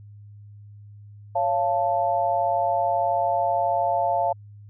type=chord; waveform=sine; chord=Db augmented; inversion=none; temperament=equal with one note detuned; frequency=554.4 / 692.8 / 880 Hz; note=Db5 / F5 / A5; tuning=0 / -14 / 0 cents; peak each=-27 / -22 / -25 dBFS; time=1.35-4.33 s; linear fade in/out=10 ms; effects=added 103 Hz sine -42 dBFS peak until 4.69 s